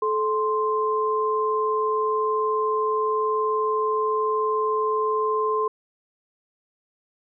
sine tone pair together, 432.9 / 1046.5 Hz, A4 / C6, -28 / 0 cents, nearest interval octave + minor third, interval 1528 cents, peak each -23 dBFS, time 0.02-5.68 s, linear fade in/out 5 ms, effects none

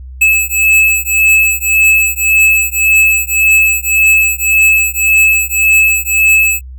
square beating tone pair, 2600 / 2601.8 Hz, E7 / E7, -24 / -23 cents, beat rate 1.8 Hz, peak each -11 dBFS, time 0.21-6.61 s, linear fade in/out 10 ms, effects added 64 Hz sine -26 dBFS peak until 6.78 s

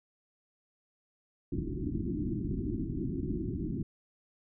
white low-pass noise, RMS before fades -34 dBFS, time 1.52-3.83 s, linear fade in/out 5 ms, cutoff 360 Hz, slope 96 dB/octave, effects none

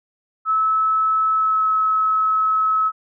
sine tone with pitch glide, 1300 to 1290.3 Hz, E6 to E6, -24 to -37 cents, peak -15 dBFS, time 0.45-2.92 s, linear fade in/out 50 ms, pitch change -13 cents, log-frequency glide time 1.35-1.68 s, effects none

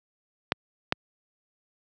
clicks, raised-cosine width 0.3 ms, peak -5 dBFS, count 2, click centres 0.521 / 0.924 s, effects high-pass 100 Hz 12 dB/octave

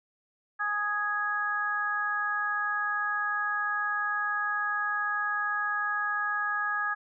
harmonic tone, 415.6 Hz, G#4, 1 cent sharp, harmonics 2 / 3 / 4, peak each -37 / -31 / -29 dBFS, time 0.59-6.95 s, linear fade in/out 20 ms, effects none

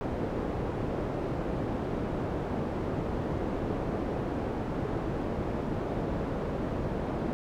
white low-pass noise, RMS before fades -32 dBFS, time 0.01-7.33 s, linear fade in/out 0 ms, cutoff 460 Hz, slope 12 dB/octave, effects none

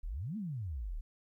sine exponential two-way sweep, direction up then down, 31.79 to 229.1 to 31.79 Hz, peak -36 dBFS, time 0.03-1.01 s, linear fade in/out 10 ms, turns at 0.37 s, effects 13-bit

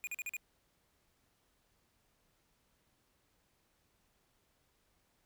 square tone bursts, 2449 Hz, D#7, 28 cents flat, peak -38 dBFS, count 5, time 0.04-0.367 s, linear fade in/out 0 ms, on 31 ms, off 43 ms, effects pink hiss -75 dBFS RMS until 5.25 s

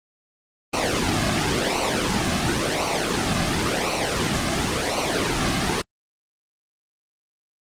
pink noise with flanger, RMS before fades -21 dBFS, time 0.73-5.82 s, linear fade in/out 10 ms, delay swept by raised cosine 0.58 to 2.18 ms, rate 0.94 Hz, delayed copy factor -0.85, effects low-pass 7000 Hz 12 dB/octave + Opus 24 kbps

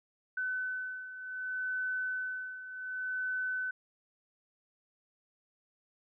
sine beating tone pair, 1510 / 1510.66 Hz, F#6 / F#6, +35 / +36 cents, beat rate 0.66 Hz, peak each -40 / -35 dBFS, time 0.37-3.71 s, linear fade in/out 5 ms, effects none

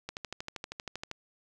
click train, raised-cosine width 0.2 ms, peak -20 dBFS, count 14, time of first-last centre 0.09-1.114 s, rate 12.7 Hz, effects none

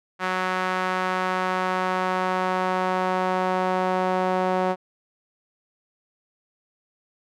sawtooth tone with band-pass filter sweep, 184.9 Hz, F#3, 1 cent flat, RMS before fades -24 dBFS, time 0.19-4.76 s, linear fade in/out 50 ms, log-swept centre 1400 to 720 Hz, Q 1.3, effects none

